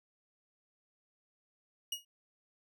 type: tone with exponential decay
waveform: sawtooth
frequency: 2881 Hz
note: F#7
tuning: 47 cents flat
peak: -28 dBFS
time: 1.92-2.05 s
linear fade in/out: 5 ms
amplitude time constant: 27 ms
effects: none